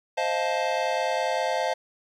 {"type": "chord", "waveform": "square", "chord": "F dominant seventh", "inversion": "second", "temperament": "just", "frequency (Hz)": [523.8, 628.6, 698.5, 873.1], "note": ["C5", "Eb5", "F5", "A5"], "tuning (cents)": [2, 18, 0, -14], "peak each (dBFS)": -30, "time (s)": [0.17, 1.74], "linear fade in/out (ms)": 10, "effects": ["low-pass 5000 Hz 12 dB/octave", "10-bit"]}